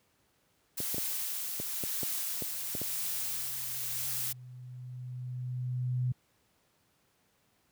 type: noise with tremolo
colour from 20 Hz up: blue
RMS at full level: -34 dBFS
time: 0.77-4.33 s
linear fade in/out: 10 ms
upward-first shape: sine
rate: 0.96 Hz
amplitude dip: 30%
type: clicks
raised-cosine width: 2 ms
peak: -24 dBFS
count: 9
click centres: 0.803 / 0.945 / 0.982 / 1.6 / 1.837 / 2.032 / 2.422 / 2.751 / 2.816 s
type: tone with exponential growth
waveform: sine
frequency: 125.4 Hz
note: B2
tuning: 27 cents sharp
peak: -26 dBFS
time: 2.48-6.12 s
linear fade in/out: 5 ms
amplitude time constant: 790 ms
effects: pink hiss -71 dBFS RMS until 7.71 s + high-pass 80 Hz 12 dB/octave